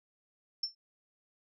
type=tone with exponential decay; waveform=sine; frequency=5380 Hz; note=E8; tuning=34 cents sharp; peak=-27 dBFS; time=0.63-0.75 s; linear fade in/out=5 ms; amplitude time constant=24 ms; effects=none